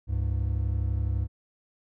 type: tone pair together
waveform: triangle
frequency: 69.15 / 101.1 Hz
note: C#2 / G#2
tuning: -4 / -46 cents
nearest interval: perfect fifth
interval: 658 cents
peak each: -25 / -26 dBFS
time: 0.07-1.28 s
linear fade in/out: 50 ms
effects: none